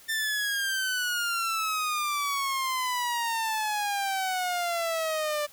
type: exponential sweep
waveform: sawtooth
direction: down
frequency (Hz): 1796 to 587.3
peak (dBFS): -23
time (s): 0.08-5.47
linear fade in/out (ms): 20
effects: white hiss -53 dBFS RMS until 5.52 s